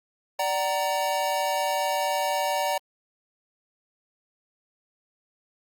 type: chord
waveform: square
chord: D augmented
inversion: none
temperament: equal with one note detuned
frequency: 587.3 / 756.4 / 932.3 Hz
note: D5 / F#5 / A#5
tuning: 0 / +38 / 0 cents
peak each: -29 dBFS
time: 0.39-2.78 s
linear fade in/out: 5 ms
effects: Opus 48 kbps